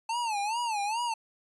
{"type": "tone with vibrato", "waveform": "square", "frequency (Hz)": 881, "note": "A5", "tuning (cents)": 2, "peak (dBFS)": -29, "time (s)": [0.09, 1.14], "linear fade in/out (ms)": 5, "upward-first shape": "sine", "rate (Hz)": 2.4, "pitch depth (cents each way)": 160, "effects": ["resampled to 24000 Hz"]}